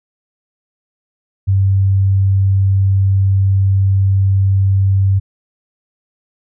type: tone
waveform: sine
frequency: 97.1 Hz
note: G2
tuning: 16 cents flat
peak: -9 dBFS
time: 1.47-5.2 s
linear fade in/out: 20 ms
effects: none